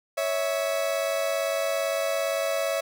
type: tone pair together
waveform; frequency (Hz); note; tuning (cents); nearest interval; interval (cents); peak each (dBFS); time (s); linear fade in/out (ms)
40% pulse; 556.3 / 654; C#5 / E5; +6 / -14; minor third; 280; -27 / -26; 0.17-2.81; 10
effects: none